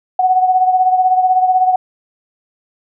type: beating tone pair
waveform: sine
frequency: 740 / 756 Hz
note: F#5 / F#5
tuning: 0 / +37 cents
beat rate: 16 Hz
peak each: -10 / -17 dBFS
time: 0.19-1.76 s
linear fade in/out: 5 ms
effects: none